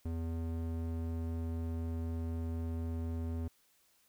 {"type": "tone with band-pass filter", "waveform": "square", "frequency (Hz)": 82, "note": "E2", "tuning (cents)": -9, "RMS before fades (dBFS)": -37, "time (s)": [0.05, 3.48], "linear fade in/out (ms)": 5, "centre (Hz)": 170, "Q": 0.78, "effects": ["white hiss -70 dBFS RMS until 4.08 s"]}